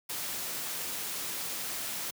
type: noise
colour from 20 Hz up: white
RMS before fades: -36 dBFS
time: 0.09-2.11 s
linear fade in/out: 10 ms
effects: high-pass 100 Hz 12 dB/octave